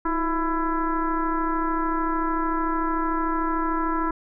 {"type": "tone with frequency modulation", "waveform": "sine", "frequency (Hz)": 659.3, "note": "E5", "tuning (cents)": 0, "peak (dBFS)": -21, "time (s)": [0.05, 4.11], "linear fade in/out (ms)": 5, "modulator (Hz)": 338, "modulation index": 2.2, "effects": []}